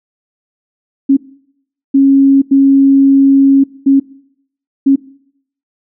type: tone bursts at uneven times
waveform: sine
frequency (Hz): 273.6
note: C#4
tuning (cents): -23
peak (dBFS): -4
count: 5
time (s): 1.09-1.17 / 1.94-2.42 / 2.51-3.64 / 3.86-4 / 4.86-4.96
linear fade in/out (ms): 10
effects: noise-tail reverb RT60 0.7 s tail -21 dB re dry